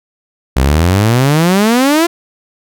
sawtooth exponential sweep, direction up, 61.74 to 349 Hz, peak -4 dBFS, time 0.56-2.07 s, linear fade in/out 10 ms, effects none

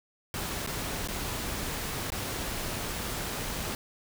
pink noise with dropouts, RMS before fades -34 dBFS, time 0.34-3.75 s, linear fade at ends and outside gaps 1 ms, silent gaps 0.664-0.673 / 1.075-1.085 / 2.103-2.12 s, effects none

